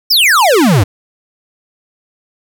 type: exponential sweep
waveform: square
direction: down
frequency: 5588 to 87.31 Hz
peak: -7 dBFS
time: 0.1-0.84 s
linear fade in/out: 10 ms
effects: none